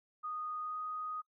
sine tone with pitch glide, 1237 to 1246.3 Hz, D#6 to D#6, -10 to +2 cents, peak -37 dBFS, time 0.23-1.22 s, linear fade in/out 20 ms, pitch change +12 cents, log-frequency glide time 0.62-0.77 s, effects noise-tail reverb RT60 0.1 s tail -24 dB re dry

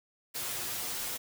white noise with comb filter, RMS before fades -36 dBFS, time 0.34-1.18 s, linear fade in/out 20 ms, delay 8.3 ms, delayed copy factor +0.85, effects none

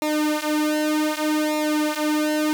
sawtooth tone with flanger, 304.4 Hz, D#4, 38 cents flat, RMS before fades -22 dBFS, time 0.02-2.53 s, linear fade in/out 0 ms, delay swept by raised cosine 0.63 to 5.73 ms, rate 0.65 Hz, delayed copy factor -0.9, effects 9-bit

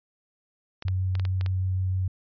clicks, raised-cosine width 0.2 ms, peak -19 dBFS, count 7, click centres 0.824 / 0.883 / 1.153 / 1.197 / 1.252 / 1.411 / 1.462 s
sine tone with vibrato, 93.3 Hz, F#2, 15 cents sharp, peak -23 dBFS, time 0.85-2.08 s, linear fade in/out 5 ms, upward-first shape sine, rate 6.5 Hz, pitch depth 8 cents each way
effects resampled to 11025 Hz

